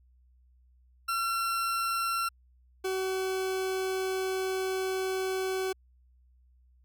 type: tone pair in turn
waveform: 40% pulse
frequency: 1359 / 378.2 Hz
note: F6 / F#4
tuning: -48 / +38 cents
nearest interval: octave + minor seventh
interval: 2214 cents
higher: first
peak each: -27 / -28 dBFS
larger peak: first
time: 1.08-2.29 / 2.84-5.73 s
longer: second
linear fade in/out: 10 ms
effects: added 62 Hz sine -59 dBFS peak until 6.84 s